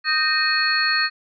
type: tone cluster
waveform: sine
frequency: 1248 / 1557 / 1847 / 2507 / 4331 Hz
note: D#6 / G6 / A#6 / D#7 / C#8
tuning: +5 / -12 / -16 / +12 / -41 cents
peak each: -26 / -26 / -21 / -27 / -22 dBFS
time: 0.04-1.1 s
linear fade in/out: 50 ms
effects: none